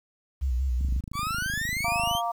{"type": "tone with vibrato", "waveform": "sine", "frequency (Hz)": 64, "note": "C2", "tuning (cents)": -38, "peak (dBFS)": -23, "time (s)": [0.41, 1.01], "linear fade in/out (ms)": 20, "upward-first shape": "square", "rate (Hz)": 5.3, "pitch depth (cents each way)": 81}
{"type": "click train", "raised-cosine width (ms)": 5, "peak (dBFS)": -24, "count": 36, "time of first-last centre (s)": [0.81, 2.151], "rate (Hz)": 26.1}
{"type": "exponential sweep", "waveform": "40% pulse", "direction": "up", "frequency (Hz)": [1108.7, 3309], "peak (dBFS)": -27, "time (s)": [1.13, 2.22], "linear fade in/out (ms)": 50}
{"type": "harmonic tone", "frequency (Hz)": 233.1, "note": "A#3", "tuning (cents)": 0, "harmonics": [3, 4, 5], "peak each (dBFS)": [-28, -31, -32], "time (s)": [1.84, 2.32], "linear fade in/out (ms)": 10}
{"effects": ["9-bit"]}